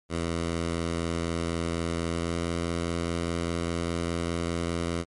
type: tone with pitch glide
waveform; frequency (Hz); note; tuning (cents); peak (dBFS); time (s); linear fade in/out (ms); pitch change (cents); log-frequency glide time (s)
10% pulse; 84 to 84.93; E2 to F2; +33 to -48; -19; 0.09-5.05; 50; +19; 2.09-2.39
effects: MP3 48 kbps